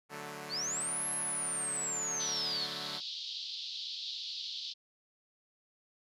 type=chord; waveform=5% pulse; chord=D major; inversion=none; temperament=equal; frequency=146.83 / 185 / 220 Hz; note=D3 / F#3 / A3; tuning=0 / 0 / 0 cents; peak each=-34 / -36 / -36 dBFS; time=0.09-3.01 s; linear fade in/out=50 ms
type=linear two-way sweep; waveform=sine; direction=up then down; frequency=4100 to 11120 to 4100 Hz; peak=-33 dBFS; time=0.49-2.68 s; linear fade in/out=50 ms; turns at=1.06 s
type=band-pass noise; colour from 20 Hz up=white; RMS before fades=-41 dBFS; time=2.19-4.74 s; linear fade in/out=20 ms; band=3300 to 4600 Hz; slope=48 dB/octave
effects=resampled to 32000 Hz